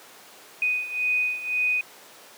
sine beating tone pair, 2490 / 2491.9 Hz, D#7 / D#7, +1 / +2 cents, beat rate 1.9 Hz, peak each -24 / -28 dBFS, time 0.62-1.81 s, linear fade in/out 2 ms, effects pink hiss -47 dBFS RMS until 2.37 s + high-pass 400 Hz 12 dB/octave

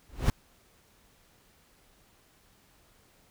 brown noise with exponential growth, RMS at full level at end -18 dBFS, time 0.09-0.3 s, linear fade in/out 1 ms, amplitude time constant 45 ms, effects pink hiss -63 dBFS RMS until 3.3 s

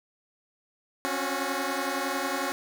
10% pulse tone cluster, 269.4 / 280.2 / 363.6 Hz, C#4 / C#4 / F#4, -49 / +19 / -30 cents, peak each -24 dBFS, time 1.05-2.52 s, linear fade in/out 0 ms, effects none

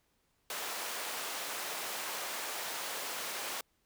pink high-pass noise, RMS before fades -39 dBFS, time 0.5-3.61 s, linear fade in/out 2 ms, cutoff 610 Hz, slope 12 dB/octave, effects pink hiss -75 dBFS RMS until 3.85 s

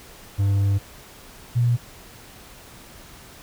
triangle / sine tone pair in turn, 99.4 / 120.08 Hz, G2 / B2, +25 / -48 cents, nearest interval minor third, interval 327 cents, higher second, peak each -15 / -16 dBFS, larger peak first, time 0.38-0.79 / 1.55-1.77 s, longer first, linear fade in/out 20 ms, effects pink hiss -45 dBFS RMS until 3.42 s

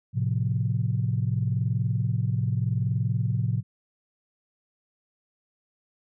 sine chord, F major, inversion first, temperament equal, 110 / 130.81 / 174.61 Hz, A2 / C3 / F3, 0 / 0 / 0 cents, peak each -25 / -26 / -31 dBFS, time 0.13-3.63 s, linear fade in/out 50 ms, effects tanh soft clip ceiling -13 dBFS

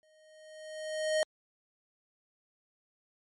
square tone with exponential growth, 622.3 Hz, D#5, in tune, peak -25 dBFS, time 0.03-1.23 s, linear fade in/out 0 ms, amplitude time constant 260 ms, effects MP3 48 kbps

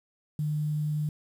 sine tone with quantisation, 150.9 Hz, D3, 47 cents sharp, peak -26 dBFS, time 0.39-1.09 s, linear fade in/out 2 ms, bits 9, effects none

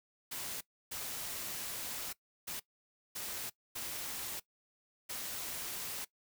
white noise bursts at uneven times, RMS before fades -41 dBFS, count 6, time 0.31-0.61 / 0.91-2.13 / 2.47-2.6 / 3.15-3.5 / 3.75-4.4 / 5.09-6.05 s, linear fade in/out 10 ms, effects noise-tail reverb RT60 0.1 s tail -20 dB re dry

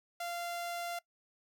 sawtooth tone, 692 Hz, F5, 16 cents flat, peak -33 dBFS, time 0.2-0.99 s, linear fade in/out 5 ms, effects noise-tail reverb RT60 0.1 s tail -21 dB re dry

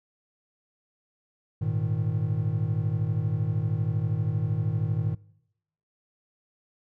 triangle chord, Ab suspended second, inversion none, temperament equal, 103.83 / 116.54 / 155.56 Hz, Ab2 / Bb2 / Eb3, 0 / 0 / 0 cents, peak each -27 dBFS, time 1.61-5.15 s, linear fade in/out 10 ms, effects noise-tail reverb RT60 0.8 s tail -23 dB re dry

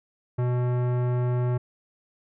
sine tone with tanh clipping, 123.47 Hz, B2, in tune, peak -24 dBFS, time 0.38-1.58 s, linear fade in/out 10 ms, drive 18 dB, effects none

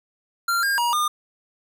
square tone with pitch steps, 1382 / 1612 / 953 / 1212 Hz, F6 / G6 / A#5 / D#6, -19 / +48 / +38 / -46 cents, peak -20 dBFS, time 0.48-1.08 s, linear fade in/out 5 ms, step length 150 ms, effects none

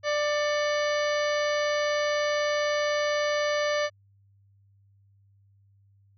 harmonic tone with a mistuned harmonic, 592 Hz, D5, 14 cents sharp, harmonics 1 / 2 / 3 / 4 / 5 / 6 / 7 / 8 / 10, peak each -25 / -33 / -32 / -37 / -39 / -43 / -43 / -40 / -42 dBFS, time 0.03-3.9 s, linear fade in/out 50 ms, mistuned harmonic 4, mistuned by -100 cents, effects added 99 Hz sine -58 dBFS peak until 6.17 s

